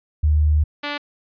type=tone pair in turn; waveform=sine / 5% pulse; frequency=75.8 / 290.9 Hz; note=D#2 / D4; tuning=-45 / -16 cents; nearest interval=octave + major seventh; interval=2329 cents; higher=second; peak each=-13 dBFS; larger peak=neither; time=0.23-0.64 / 0.83-0.98 s; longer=first; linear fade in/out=10 ms; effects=resampled to 11025 Hz